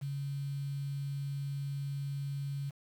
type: tone with quantisation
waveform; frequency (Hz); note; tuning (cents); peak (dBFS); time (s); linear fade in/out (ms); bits
sine; 140; C#3; +18; -34; 0.01-2.71; 20; 9
effects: none